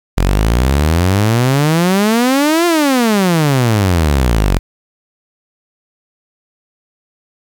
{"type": "exponential two-way sweep", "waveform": "sawtooth", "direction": "up then down", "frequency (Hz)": [43.07, 352.4, 43.07], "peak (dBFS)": -6, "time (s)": [0.17, 4.59], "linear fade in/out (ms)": 10, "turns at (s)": 2.66, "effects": ["7-bit"]}